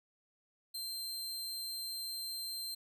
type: tone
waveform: sawtooth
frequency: 4141 Hz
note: C8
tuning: 19 cents flat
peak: -36 dBFS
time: 0.74-2.75 s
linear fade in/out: 10 ms
effects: none